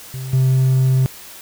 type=tone with level steps; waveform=triangle; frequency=130.81 Hz; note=C3; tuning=in tune; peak=-23 / -9 dBFS; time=0.14-1.06 s; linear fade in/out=0 ms; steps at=0.33 s; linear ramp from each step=5 ms; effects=tanh soft clip ceiling -5 dBFS + white hiss -38 dBFS RMS until 1.41 s